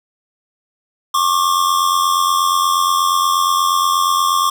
square tone pair together, 1086.3 / 1174.7 Hz, C#6 / D6, -35 / 0 cents, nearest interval minor second, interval 135 cents, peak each -16 / -17 dBFS, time 1.14-4.5 s, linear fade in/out 5 ms, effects none

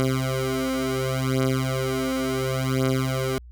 15% pulse beating tone pair, 131 / 131.7 Hz, C3 / C3, +2 / +12 cents, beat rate 0.7 Hz, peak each -19 dBFS, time 0-3.38 s, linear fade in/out 0 ms, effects added 60 Hz sine -41 dBFS peak until 3.51 s

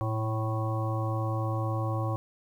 harmonic tone with a mistuned harmonic, 110 Hz, A2, in tune, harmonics 1 / 3 / 5 / 7 / 9 / 10, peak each -28 / -37 / -37 / -39 / -42 / -38 dBFS, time 0.01-2.16 s, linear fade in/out 0 ms, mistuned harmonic 1, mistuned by +30 cents, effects 10-bit

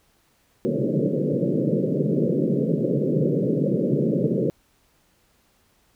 pink band-pass noise, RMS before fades -22 dBFS, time 0.65-4.5 s, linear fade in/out 0 ms, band 130 to 560 Hz, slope 96 dB/octave, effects pink hiss -63 dBFS RMS until 5.95 s

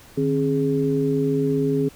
sine tone cluster, 152.1 / 269.3 / 416.6 Hz, D#3 / C#4 / G#4, -39 / -50 / +5 cents, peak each -24 / -22 / -22 dBFS, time 0.17-1.89 s, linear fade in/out 10 ms, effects pink hiss -48 dBFS RMS until 1.95 s

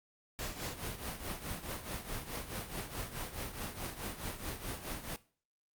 pink noise with tremolo, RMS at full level -38 dBFS, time 0.39-5.16 s, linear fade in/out 0 ms, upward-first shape triangle, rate 4.7 Hz, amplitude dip 75%, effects noise-tail reverb RT60 0.4 s tail -18 dB re dry + Opus 48 kbps

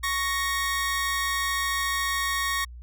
sawtooth tone pair together, 1108.7 / 1865.8 Hz, C#6 / A#6, 0 / +1 cents, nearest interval major sixth, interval 901 cents, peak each -24 dBFS, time 0.03-2.65 s, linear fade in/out 10 ms, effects added 60 Hz sine -39 dBFS peak until 2.82 s

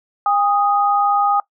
sine tone pair together, 808.3 / 1244.5 Hz, G#5 / D#6, -47 / 0 cents, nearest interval perfect fifth, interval 747 cents, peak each -15 / -17 dBFS, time 0.26-1.4 s, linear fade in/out 2 ms, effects noise-tail reverb RT60 0.1 s tail -21 dB re dry

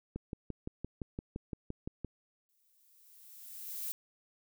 click train, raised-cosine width 3 ms, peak -25 dBFS, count 12, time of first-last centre 0.16-2.047 s, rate 5.83 Hz
violet noise with exponential growth, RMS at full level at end -37 dBFS, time 2.49-3.92 s, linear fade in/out 0 ms, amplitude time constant 310 ms
effects none

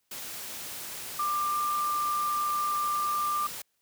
sine tone in noise, 1189 Hz, D6, 21 cents sharp, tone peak -26 dBFS, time 1.19-3.47 s, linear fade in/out 5 ms, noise white, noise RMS -39 dBFS, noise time 0.11-3.62 s, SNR +10 dB, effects white hiss -75 dBFS RMS until 3.81 s + high-pass 60 Hz 12 dB/octave

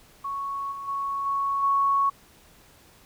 sine tone with level steps, 1108.7 Hz, C#6, in tune, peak -28 / -33 / -26 / -23 / -19 dBFS, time 0.24-2.1 s, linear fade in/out 10 ms, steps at 0.71 / 0.87 / 1.25 / 1.62 s, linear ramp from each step 20 ms, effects pink hiss -55 dBFS RMS until 3.05 s

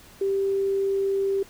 sine tone, 392 Hz, G4, in tune, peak -21 dBFS, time 0.21-1.43 s, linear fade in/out 5 ms, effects pink hiss -50 dBFS RMS until 1.49 s

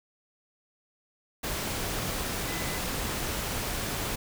sine tone in noise, 2013 Hz, B6, 33 cents sharp, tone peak -40 dBFS, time 2.48-2.79 s, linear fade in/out 10 ms, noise pink, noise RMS -32 dBFS, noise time 1.43-4.16 s, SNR -11 dB, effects none

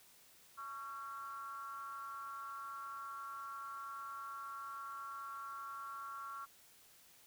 triangle ring-modulated tone, 125.6 Hz, B2, 30 cents sharp, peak -39 dBFS, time 0.57-6.46 s, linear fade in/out 20 ms, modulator 1240 Hz, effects white hiss -64 dBFS RMS until 7.26 s

